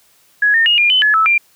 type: tone with pitch steps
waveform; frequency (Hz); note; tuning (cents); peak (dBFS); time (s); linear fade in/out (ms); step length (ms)
sine; 1675 / 1822 / 2864 / 2411 / 3029 / 1706 / 1307 / 2381; G#6 / A#6 / F7 / D7 / F#7 / G#6 / E6 / D7; +14 / -40 / +43 / +45 / +40 / +46 / -15 / +23; -9; 0.42-1.38; 5; 120
effects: white hiss -53 dBFS RMS until 1.55 s + high-pass 60 Hz 12 dB/octave